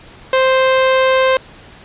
sawtooth tone, 523.3 Hz, C5, in tune, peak -6 dBFS, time 0.33-1.37 s, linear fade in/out 2 ms, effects pink hiss -40 dBFS RMS until 1.84 s + resampled to 8000 Hz

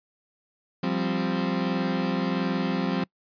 35% pulse chord, F suspended second, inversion none, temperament equal, 174.61 / 196 / 261.6 Hz, F3 / G3 / C4, 0 / 0 / 0 cents, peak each -27 dBFS, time 0.83-3.04 s, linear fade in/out 5 ms, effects noise-tail reverb RT60 0.1 s tail -25 dB re dry + resampled to 11025 Hz

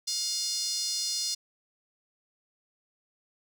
5% pulse tone with high-pass filter, 711 Hz, F5, 31 cents sharp, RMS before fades -31 dBFS, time 0.07-1.35 s, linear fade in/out 10 ms, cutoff 4800 Hz, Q 3.8, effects none

